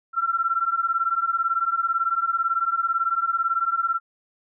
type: beating tone pair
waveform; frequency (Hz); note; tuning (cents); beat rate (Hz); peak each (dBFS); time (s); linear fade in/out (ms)
sine; 1345 / 1363; E6 / F6; +34 / -43; 18; -24 / -23; 0.13-4; 50
effects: none